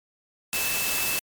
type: tone in noise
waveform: sine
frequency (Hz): 2632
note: E7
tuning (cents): -3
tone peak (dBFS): -30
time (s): 0.53-1.19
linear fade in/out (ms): 0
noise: white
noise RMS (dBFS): -27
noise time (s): 0.53-1.19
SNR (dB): -6
effects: MP3 96 kbps